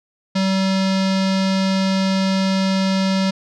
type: tone with low-pass filter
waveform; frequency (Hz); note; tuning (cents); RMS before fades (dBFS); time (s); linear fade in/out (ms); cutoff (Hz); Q
square; 191.5; G3; -40; -18; 0.35-3.31; 10; 4900; 2.5
effects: none